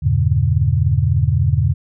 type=chord; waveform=sine; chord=E diminished seventh; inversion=none; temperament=just; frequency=82.41 / 98.89 / 118.67 / 142.4 Hz; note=E2 / G2 / Bb2 / Db3; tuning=0 / +16 / +31 / +47 cents; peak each=-18 dBFS; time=0.02-1.74 s; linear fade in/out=20 ms; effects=none